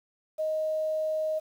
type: tone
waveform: sine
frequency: 625 Hz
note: D#5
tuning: 8 cents sharp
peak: -26 dBFS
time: 0.38-1.4 s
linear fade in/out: 20 ms
effects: 9-bit